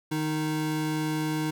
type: tone pair together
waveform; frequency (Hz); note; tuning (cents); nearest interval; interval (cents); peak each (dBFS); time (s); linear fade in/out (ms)
square; 153.5 / 311.1; D#3 / D#4; -23 / 0; octave; 1223; -31 / -29; 0.11-1.51; 10
effects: none